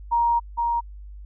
sine tone pair in turn, 940 / 940 Hz, A#5 / A#5, +14 / +14 cents, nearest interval unison, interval 0 cents, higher neither, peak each -17 / -20 dBFS, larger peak first, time 0.11-0.4 / 0.57-0.81 s, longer first, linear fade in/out 20 ms, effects added 50 Hz sine -37 dBFS peak until 1.25 s

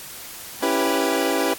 25% pulse chord, C# half-diminished seventh, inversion none, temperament equal, 277.2 / 329.6 / 392 / 493.9 Hz, C#4 / E4 / G4 / B4, 0 / 0 / 0 / 0 cents, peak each -21 dBFS, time 0.62-1.54 s, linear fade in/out 10 ms, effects white hiss -37 dBFS RMS until 1.58 s + AAC 64 kbps

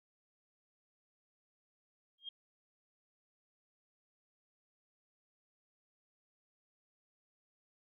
sine tone with exponential growth, 3225 Hz, G7, 48 cents sharp, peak -38 dBFS, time 2.18-2.29 s, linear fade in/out 5 ms, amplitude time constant 22 ms, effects none

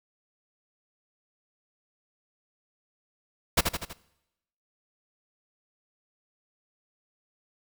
pink noise with echo, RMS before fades -20 dBFS, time 3.57-3.61 s, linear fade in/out 10 ms, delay 81 ms, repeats 4, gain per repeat -5 dB, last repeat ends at 3.934 s, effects noise-tail reverb RT60 0.9 s tail -21 dB re dry

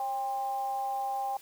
sine tone with amplitude modulation, 798 Hz, G5, 31 cents sharp, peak -27 dBFS, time 0-1.37 s, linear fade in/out 2 ms, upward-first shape sine, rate 252 Hz, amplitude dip 55%, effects white hiss -54 dBFS RMS until 1.41 s

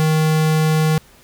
square tone, 156.6 Hz, D#3, 11 cents sharp, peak -14 dBFS, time 0-0.98 s, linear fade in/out 0 ms, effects pink hiss -49 dBFS RMS until 1.23 s

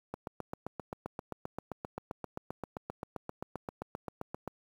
click train, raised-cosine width 1 ms, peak -23 dBFS, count 34, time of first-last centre 0.14-4.476 s, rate 7.61 Hz, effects high-pass 80 Hz 12 dB/octave + 9-bit

